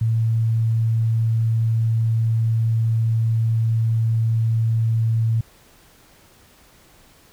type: tone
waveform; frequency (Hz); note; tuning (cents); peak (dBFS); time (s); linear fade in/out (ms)
sine; 113.1; A2; +48; -16; 0.01-5.41; 5
effects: pink hiss -52 dBFS RMS until 7.32 s